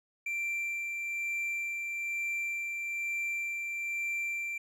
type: tone with tremolo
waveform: triangle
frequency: 2355 Hz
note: D7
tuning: 4 cents sharp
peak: -29 dBFS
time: 0.26-4.58 s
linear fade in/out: 5 ms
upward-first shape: sine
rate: 1.1 Hz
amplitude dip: 30%
effects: none